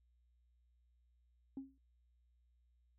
sine tone with exponential decay, 270 Hz, C#4, 45 cents flat, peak -38 dBFS, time 1.57-1.78 s, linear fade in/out 2 ms, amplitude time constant 44 ms, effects tanh soft clip ceiling -38 dBFS + added 60 Hz sine -70 dBFS peak until 2.98 s

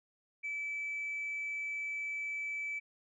sine tone, 2308 Hz, D7, 31 cents flat, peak -34 dBFS, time 0.43-2.8 s, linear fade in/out 20 ms, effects tanh soft clip ceiling -32 dBFS

